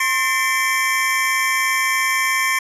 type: tone cluster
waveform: square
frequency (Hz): 1065 / 1796 / 2062 / 2302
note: C6 / A6 / C7 / D7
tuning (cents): +30 / +35 / -26 / -35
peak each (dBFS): -23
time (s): 0-2.59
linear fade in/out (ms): 5
effects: resampled to 32000 Hz